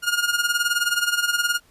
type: tone with tremolo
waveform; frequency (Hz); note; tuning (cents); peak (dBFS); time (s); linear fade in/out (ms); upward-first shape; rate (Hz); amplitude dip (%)
sawtooth; 1424; F6; +33; -13; 0.02-1.6; 50; sine; 19; 75
effects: pink hiss -58 dBFS RMS until 1.7 s + resampled to 32000 Hz